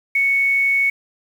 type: tone with quantisation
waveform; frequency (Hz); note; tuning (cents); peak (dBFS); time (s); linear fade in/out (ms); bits
sine; 2217; C#7; 0; -14; 0.15-0.9; 5; 7
effects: none